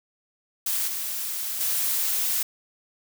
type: noise with level steps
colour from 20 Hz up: blue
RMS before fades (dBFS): -26 / -30 / -25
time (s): 0.66-2.43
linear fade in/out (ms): 5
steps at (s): 0.87 / 1.6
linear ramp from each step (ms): 10
effects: none